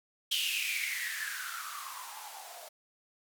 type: noise with band-pass filter sweep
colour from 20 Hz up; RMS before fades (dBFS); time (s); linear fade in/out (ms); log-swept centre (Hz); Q
violet; -37; 0.31-2.69; 10; 3100 to 640; 9.7
effects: none